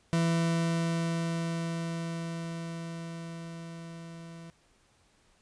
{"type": "tone with level ramp", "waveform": "40% pulse", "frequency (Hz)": 166.6, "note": "E3", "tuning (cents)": 19, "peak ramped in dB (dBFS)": [-23, -43], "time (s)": [0.13, 4.5], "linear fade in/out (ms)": 0, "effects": ["pink hiss -66 dBFS RMS until 5.41 s", "resampled to 22050 Hz"]}